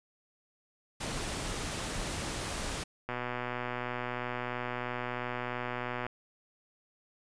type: noise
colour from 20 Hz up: pink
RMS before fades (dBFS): -36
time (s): 1-2.84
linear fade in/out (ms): 10
type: click train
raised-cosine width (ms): 0.5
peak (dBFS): -20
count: 367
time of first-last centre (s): 3.09-6.066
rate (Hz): 123
effects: resampled to 22050 Hz